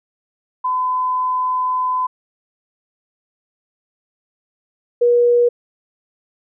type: tone pair in turn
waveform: sine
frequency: 1013 / 480.8 Hz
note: B5 / B4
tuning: +44 / -46 cents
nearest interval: octave + minor second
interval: 1290 cents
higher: first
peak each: -16 / -10 dBFS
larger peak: second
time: 0.64-2.07 / 5.01-5.49 s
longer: first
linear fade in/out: 10 ms
effects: none